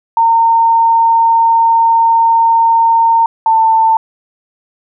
sine tone pair in turn, 915 / 894.1 Hz, A#5 / A5, -32 / +28 cents, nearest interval unison, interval 40 cents, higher first, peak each -6 dBFS, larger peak neither, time 0.17-3.26 / 3.46-3.97 s, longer first, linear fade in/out 2 ms, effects none

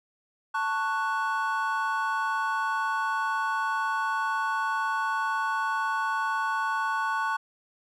triangle chord, F# minor, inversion first, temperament just, 888 / 1110 / 1480 Hz, A5 / C#6 / F#6, +16 / +2 / 0 cents, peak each -28 dBFS, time 0.54-7.37 s, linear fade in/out 10 ms, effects none

